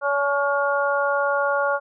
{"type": "harmonic tone with a mistuned harmonic", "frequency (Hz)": 283.1, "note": "C#4", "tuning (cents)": 37, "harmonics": [2, 3, 4, 5], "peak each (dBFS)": [-22, -27, -26, -24], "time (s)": [0.01, 1.8], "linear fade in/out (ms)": 50, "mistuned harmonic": 4, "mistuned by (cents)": -22, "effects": []}